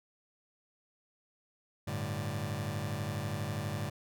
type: chord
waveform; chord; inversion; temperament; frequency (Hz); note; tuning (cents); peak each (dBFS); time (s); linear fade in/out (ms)
sawtooth; G suspended second; none; just; 98 / 110.25 / 147; G2 / A2 / D3; 0 / +4 / +2; -34; 1.87-3.9; 10
effects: none